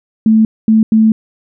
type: tone bursts at uneven times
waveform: sine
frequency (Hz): 220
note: A3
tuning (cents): 0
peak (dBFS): -5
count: 3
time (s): 0.26-0.45 / 0.68-0.83 / 0.92-1.12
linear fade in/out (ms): 2
effects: none